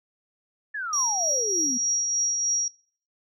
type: exponential sweep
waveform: sine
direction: down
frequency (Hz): 1770 to 233.1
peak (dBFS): -28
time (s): 0.74-1.78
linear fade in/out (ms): 10
type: tone with tremolo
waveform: sine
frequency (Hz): 5680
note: F8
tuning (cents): +28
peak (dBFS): -21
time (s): 0.93-2.68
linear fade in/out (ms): 2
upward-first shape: triangle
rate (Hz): 3.3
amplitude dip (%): 40
effects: noise-tail reverb RT60 0.5 s tail -22 dB re dry + tanh soft clip ceiling -14 dBFS